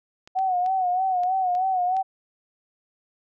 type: clicks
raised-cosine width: 0.2 ms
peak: -27 dBFS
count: 6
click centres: 0.275 / 0.389 / 0.662 / 1.235 / 1.551 / 1.967 s
type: tone with vibrato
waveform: sine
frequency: 740 Hz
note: F#5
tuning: in tune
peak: -20 dBFS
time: 0.35-2.03 s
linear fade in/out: 20 ms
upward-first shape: sine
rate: 3.2 Hz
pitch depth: 64 cents each way
effects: none